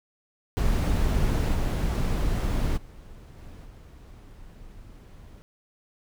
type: noise with level steps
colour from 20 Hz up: brown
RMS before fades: -23 / -25 / -45 / -43 / -46 dBFS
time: 0.57-5.42 s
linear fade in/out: 0 ms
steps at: 1.53 / 2.76 / 3.37 / 3.64 s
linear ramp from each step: 20 ms
effects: none